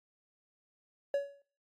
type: tone with exponential decay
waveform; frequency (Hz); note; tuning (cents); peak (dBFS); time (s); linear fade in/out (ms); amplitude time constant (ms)
triangle; 563; C#5; +27; -23; 1.14-1.42; 2; 59
effects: noise-tail reverb RT60 0.4 s tail -18 dB re dry + AAC 48 kbps